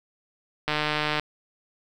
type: click train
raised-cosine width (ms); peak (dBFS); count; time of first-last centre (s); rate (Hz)
0.3; -9; 79; 0.68-1.197; 151
effects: 8-bit